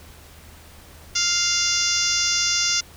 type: harmonic tone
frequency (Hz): 698.5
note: F5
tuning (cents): 0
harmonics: 2 / 3 / 4 / 5 / 6 / 7 / 8 / 9 / 10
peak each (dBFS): -30 / -30 / -29 / -29 / -32 / -25 / -24 / -26 / -32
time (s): 1.15-2.81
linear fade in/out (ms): 10
effects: added 78 Hz sine -47 dBFS peak until 2.96 s + pink hiss -47 dBFS RMS until 2.96 s